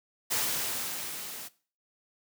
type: noise with level ramp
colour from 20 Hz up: white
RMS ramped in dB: -28 to -42 dBFS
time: 0.3-1.49 s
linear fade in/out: 20 ms
effects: noise-tail reverb RT60 0.4 s tail -19 dB re dry + high-pass 100 Hz 12 dB/octave